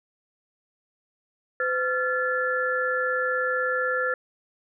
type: tone cluster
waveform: sine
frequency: 508 / 1376 / 1732 Hz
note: B4 / F6 / A6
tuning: +49 / -26 / -28 cents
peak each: -27 dBFS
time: 1.6-4.14 s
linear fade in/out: 2 ms
effects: none